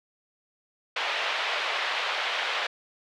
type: band-pass noise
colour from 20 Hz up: white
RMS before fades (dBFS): -29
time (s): 0.96-2.67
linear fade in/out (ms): 5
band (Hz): 530 to 3400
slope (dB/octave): 24
effects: none